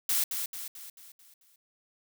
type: noise with echo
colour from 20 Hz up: blue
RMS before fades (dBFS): -27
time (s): 0.09-0.24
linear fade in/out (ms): 2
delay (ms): 220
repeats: 6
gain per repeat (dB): -6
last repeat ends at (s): 1.56
effects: none